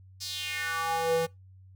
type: tone with high-pass filter sweep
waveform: square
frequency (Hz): 164.81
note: E3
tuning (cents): 0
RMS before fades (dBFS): -30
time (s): 0.2-1.27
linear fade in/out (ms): 20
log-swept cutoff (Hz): 5200 to 340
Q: 3.5
effects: noise-tail reverb RT60 0.2 s tail -24 dB re dry + added 94 Hz sine -50 dBFS peak until 1.75 s